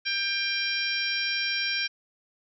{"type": "harmonic tone", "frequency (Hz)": 794, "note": "G5", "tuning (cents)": 22, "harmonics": [2, 3, 4, 5, 6, 7], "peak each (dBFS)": [-32, -30, -34, -36, -36, -32], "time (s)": [0.05, 1.88], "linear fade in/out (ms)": 20, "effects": []}